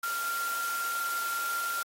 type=tone in noise; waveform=sine; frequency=1383 Hz; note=F6; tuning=17 cents flat; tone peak=-30 dBFS; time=0.03-1.83 s; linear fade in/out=5 ms; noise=white; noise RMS=-38 dBFS; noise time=0.03-1.83 s; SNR=+5 dB; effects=high-pass 400 Hz 12 dB/octave + AAC 48 kbps